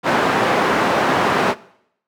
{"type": "band-pass noise", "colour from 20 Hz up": "white", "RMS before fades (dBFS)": -17, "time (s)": [0.03, 1.55], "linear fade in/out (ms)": 50, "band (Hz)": [170, 1200], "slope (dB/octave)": 12, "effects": ["noise-tail reverb RT60 0.7 s tail -20 dB re dry"]}